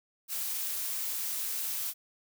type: noise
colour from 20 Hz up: blue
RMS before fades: -34 dBFS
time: 0.28-1.94 s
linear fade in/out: 50 ms
effects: none